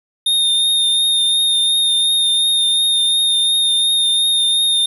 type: tone with vibrato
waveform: square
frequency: 3663 Hz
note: A#7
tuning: 31 cents flat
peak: -13 dBFS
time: 0.26-4.86 s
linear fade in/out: 5 ms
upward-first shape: triangle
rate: 2.8 Hz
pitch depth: 24 cents each way
effects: 8-bit